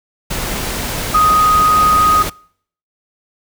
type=tone in noise; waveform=sine; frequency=1248 Hz; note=D#6; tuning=5 cents sharp; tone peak=-8 dBFS; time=1.14-2.23 s; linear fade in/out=10 ms; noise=pink; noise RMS=-21 dBFS; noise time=0.3-2.3 s; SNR=+10 dB; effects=noise-tail reverb RT60 0.6 s tail -25 dB re dry